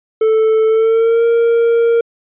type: tone with pitch glide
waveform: triangle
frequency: 440 to 464.6 Hz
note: A4 to A#4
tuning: 0 to -6 cents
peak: -7 dBFS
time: 0.21-2.01 s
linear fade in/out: 5 ms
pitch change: +94 cents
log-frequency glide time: 0.67-1.25 s
effects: resampled to 8000 Hz